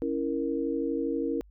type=chord; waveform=sine; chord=A# diminished; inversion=first; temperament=equal; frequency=277.2 / 329.6 / 466.2 Hz; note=C#4 / E4 / A#4; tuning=0 / 0 / 0 cents; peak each=-31 dBFS; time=0.02-1.41 s; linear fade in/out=0 ms; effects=added 50 Hz sine -52 dBFS peak until 1.5 s